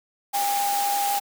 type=tone in noise; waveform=sine; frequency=806 Hz; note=G5; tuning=48 cents sharp; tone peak=-22 dBFS; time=0.33-1.2 s; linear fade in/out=20 ms; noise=white; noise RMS=-29 dBFS; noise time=0.33-1.2 s; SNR=+4 dB; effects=high-pass 300 Hz 12 dB/octave